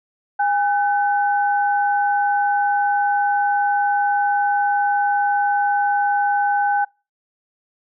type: tone pair together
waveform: sine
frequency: 814.4 / 1518 Hz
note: G#5 / F#6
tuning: -34 / +44 cents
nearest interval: major seventh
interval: 1078 cents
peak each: -16 / -23 dBFS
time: 0.39-6.85 s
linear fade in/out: 10 ms
effects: noise-tail reverb RT60 0.3 s tail -26 dB re dry